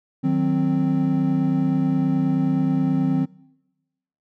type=chord; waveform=triangle; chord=C diminished; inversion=first; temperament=equal; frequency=155.56 / 185 / 261.6 Hz; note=Eb3 / Gb3 / C4; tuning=0 / 0 / 0 cents; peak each=-21 / -22 / -18 dBFS; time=0.23-3.26 s; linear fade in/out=20 ms; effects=noise-tail reverb RT60 1.0 s tail -24 dB re dry